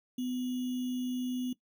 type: tone with sample-and-hold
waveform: sine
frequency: 251.3 Hz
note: B3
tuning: 30 cents sharp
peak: -31 dBFS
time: 0.18-1.53 s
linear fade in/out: 5 ms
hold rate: 3150 Hz
effects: noise-tail reverb RT60 0.1 s tail -18 dB re dry